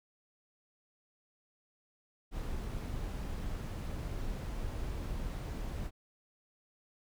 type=noise; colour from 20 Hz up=brown; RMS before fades=-38 dBFS; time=2.31-5.91 s; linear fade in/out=50 ms; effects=none